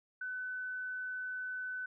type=tone; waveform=sine; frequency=1506 Hz; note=F#6; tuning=30 cents sharp; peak=-37 dBFS; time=0.21-1.86 s; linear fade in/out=5 ms; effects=none